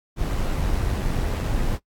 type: noise with amplitude modulation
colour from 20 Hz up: brown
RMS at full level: -22 dBFS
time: 0.16-1.79 s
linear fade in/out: 50 ms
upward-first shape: sine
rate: 94.5 Hz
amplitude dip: 30%
effects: noise-tail reverb RT60 0.1 s tail -20 dB re dry + AAC 64 kbps